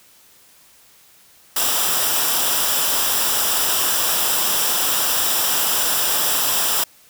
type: noise with comb filter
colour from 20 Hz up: white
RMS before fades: -19 dBFS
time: 1.56-6.84 s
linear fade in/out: 5 ms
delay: 0.46 ms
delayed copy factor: -0.6
effects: white hiss -51 dBFS RMS until 7.09 s